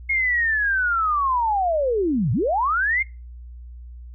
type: linear two-way sweep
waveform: sine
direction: down then up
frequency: 2168 to 102.3 to 2168 Hz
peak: -18 dBFS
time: 0.09-3.03 s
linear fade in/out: 10 ms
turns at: 2.32 s
effects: noise-tail reverb RT60 0.3 s tail -24 dB re dry + added 60 Hz sine -36 dBFS peak until 4.14 s